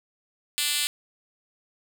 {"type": "tone with high-pass filter", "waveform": "5% pulse", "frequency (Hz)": 293.7, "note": "D4", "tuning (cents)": 0, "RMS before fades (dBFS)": -26, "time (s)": [0.58, 0.87], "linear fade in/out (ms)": 0, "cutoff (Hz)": 4100, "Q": 0.98, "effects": []}